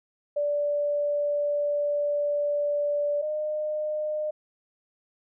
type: tone pair in turn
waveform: sine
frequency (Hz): 583 / 608.9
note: D5 / D#5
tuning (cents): -13 / -38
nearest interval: minor second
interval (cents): 75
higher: second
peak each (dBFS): -23 / -26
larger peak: first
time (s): 0.36-3.22 / 3.22-4.31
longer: first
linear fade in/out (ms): 10
effects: none